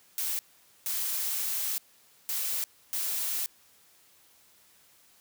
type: noise bursts at uneven times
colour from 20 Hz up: blue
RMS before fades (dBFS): -31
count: 4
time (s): 0.18-0.39 / 0.86-1.78 / 2.29-2.64 / 2.93-3.46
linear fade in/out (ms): 0
effects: white hiss -61 dBFS RMS until 5.2 s + high-pass 60 Hz 12 dB/octave